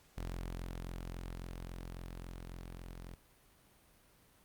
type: tone with level ramp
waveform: sawtooth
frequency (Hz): 43.65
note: F1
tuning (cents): 0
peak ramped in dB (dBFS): -35 to -42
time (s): 0.17-3.15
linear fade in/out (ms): 10
effects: pink hiss -66 dBFS RMS until 4.44 s + Opus 48 kbps